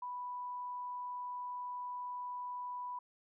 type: tone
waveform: sine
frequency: 987.8 Hz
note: B5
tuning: in tune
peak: -39 dBFS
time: 0.02-2.99 s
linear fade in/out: 5 ms
effects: none